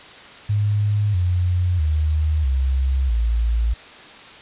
sine tone with pitch steps, 103.83 / 89.35 / 76.89 / 66.17 / 56.94 Hz, G#2 / F2 / D#2 / C2 / A#1, 0 / +40 / -20 / +20 / -40 cents, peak -16 dBFS, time 0.49-3.74 s, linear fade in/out 10 ms, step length 650 ms, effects white hiss -41 dBFS RMS until 4.41 s + resampled to 8000 Hz

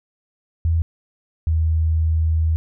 sine tone pair in turn, 82.41 / 80.16 Hz, E2 / E2, 0 / -48 cents, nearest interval unison, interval 48 cents, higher first, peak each -15 dBFS, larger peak neither, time 0.65-0.82 / 1.47-2.56 s, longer second, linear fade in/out 0 ms, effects none

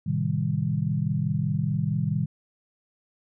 sine chord, A half-diminished seventh, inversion none, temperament equal, 110 / 130.81 / 155.56 / 196 Hz, A2 / C3 / Eb3 / G3, 0 / 0 / 0 / 0 cents, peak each -30 / -29 / -26 / -30 dBFS, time 0.06-2.26 s, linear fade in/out 10 ms, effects none

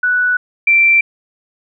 sine tone pair in turn, 1480 / 2349 Hz, F#6 / D7, 0 / 0 cents, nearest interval minor sixth, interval 800 cents, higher second, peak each -11 / -7 dBFS, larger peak second, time 0.03-0.37 / 0.67-1.01 s, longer neither, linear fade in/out 5 ms, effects none

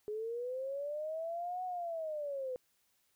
sine linear two-way sweep, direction up then down, 416.4 to 741 to 498.7 Hz, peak -36 dBFS, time 0.08-2.56 s, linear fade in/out 0 ms, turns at 1.64 s, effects white hiss -75 dBFS RMS until 3.15 s

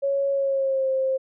sine tone with pitch glide, 554.4 to 528.8 Hz, C#5 to C5, 0 to +18 cents, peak -20 dBFS, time 0.02-1.18 s, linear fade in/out 20 ms, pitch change -82 cents, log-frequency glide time 0.31-0.89 s, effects none

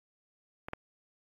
clicks, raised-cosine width 0.5 ms, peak -24 / -20 dBFS, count 2, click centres 0.685 / 0.734 s, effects AAC 32 kbps

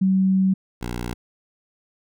sine / 10% pulse tone pair in turn, 190 / 59.85 Hz, F#3 / A#1, +46 / +46 cents, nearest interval octave + minor sixth, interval 2000 cents, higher first, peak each -15 / -19 dBFS, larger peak first, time 0.01-0.54 / 0.81-1.14 s, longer first, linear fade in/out 10 ms, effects none

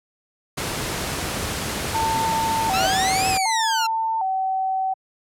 pink noise, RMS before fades -26 dBFS, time 0.57-3.38 s, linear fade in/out 10 ms
sine tone with vibrato, 826 Hz, G#5, 10 cents flat, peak -20 dBFS, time 1.94-4.94 s, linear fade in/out 10 ms, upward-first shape square, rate 0.66 Hz, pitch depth 140 cents each way
sine tone with exponential growth, 654 Hz, E5, 14 cents flat, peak -19 dBFS, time 2.65-2.87 s, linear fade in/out 5 ms, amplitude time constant 46 ms
15% pulse exponential two-way sweep, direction up then down, 1272 to 2637 to 1343 Hz, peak -16 dBFS, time 2.73-3.87 s, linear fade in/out 10 ms, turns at 3.28 s
effects high-pass 60 Hz 12 dB/octave + low-pass 12000 Hz 12 dB/octave

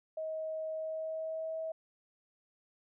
sine tone with pitch glide, 633 to 643.3 Hz, D#5 to E5, +30 to -42 cents, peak -35 dBFS, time 0.17-1.72 s, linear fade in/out 5 ms, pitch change +28 cents, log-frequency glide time 0.73-1.55 s, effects none

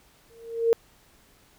sine tone with exponential growth, 460 Hz, A#4, 23 cents flat, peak -14 dBFS, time 0.3-0.73 s, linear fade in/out 0 ms, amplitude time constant 93 ms, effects pink hiss -59 dBFS RMS until 1.58 s

